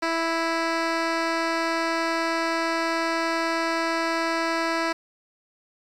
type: tone with low-pass filter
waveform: 10% pulse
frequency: 329.6 Hz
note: E4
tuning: in tune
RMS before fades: -25 dBFS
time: 0.02-4.93 s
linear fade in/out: 10 ms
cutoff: 5000 Hz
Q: 0.88
effects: 8-bit